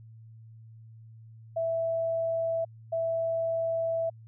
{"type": "tone bursts at uneven times", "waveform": "sine", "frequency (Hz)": 659.3, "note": "E5", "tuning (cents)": 0, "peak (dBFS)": -26, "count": 2, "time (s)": [[1.56, 2.65], [2.92, 4.1]], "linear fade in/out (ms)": 10, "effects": ["added 112 Hz sine -47 dBFS peak until 4.27 s"]}